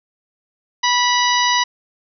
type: harmonic tone with a mistuned harmonic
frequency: 980 Hz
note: B5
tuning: 14 cents flat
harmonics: 1 / 2 / 3 / 4 / 5 / 6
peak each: -17 / -20 / -22 / -23 / -24 / -25 dBFS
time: 0.83-1.64 s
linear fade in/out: 10 ms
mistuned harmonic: 4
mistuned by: -21 cents
effects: none